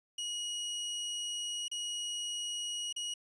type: tone with dropouts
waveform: sawtooth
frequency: 2900 Hz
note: F#7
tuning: 35 cents flat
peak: -32 dBFS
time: 0.18-3.14 s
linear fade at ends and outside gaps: 5 ms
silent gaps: 1.682-1.714 / 2.927-2.962 s
effects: resampled to 24000 Hz